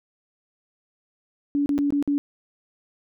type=tone with dropouts; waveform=sine; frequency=286.1 Hz; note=D4; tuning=45 cents flat; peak=-19 dBFS; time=1.55-2.18 s; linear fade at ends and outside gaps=0 ms; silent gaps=1.66-1.692 / 1.78-1.788 / 1.905-1.924 / 2.026-2.076 s; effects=none